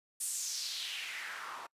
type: noise with band-pass filter sweep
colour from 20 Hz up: white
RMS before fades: -40 dBFS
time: 0.2-1.67 s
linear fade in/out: 10 ms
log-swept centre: 9500 to 900 Hz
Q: 2.9
effects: noise-tail reverb RT60 0.1 s tail -25 dB re dry + resampled to 32000 Hz